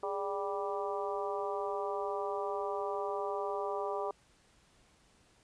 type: harmonic tone with a mistuned harmonic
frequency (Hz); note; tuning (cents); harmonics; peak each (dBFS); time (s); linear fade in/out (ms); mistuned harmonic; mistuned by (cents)
196; G3; 0; 2 / 3 / 4 / 5 / 6; -37 / -39 / -40 / -41 / -42; 0.03-4.11; 2; 2; +79
effects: pink hiss -66 dBFS RMS until 5.43 s + resampled to 22050 Hz